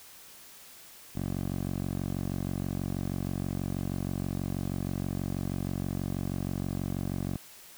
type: tone with band-pass filter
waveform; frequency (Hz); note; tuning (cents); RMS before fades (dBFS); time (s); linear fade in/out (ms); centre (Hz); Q
10% pulse; 46.25; F#1; 0; -33; 1.15-7.37; 10; 180; 0.51
effects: white hiss -51 dBFS RMS until 7.77 s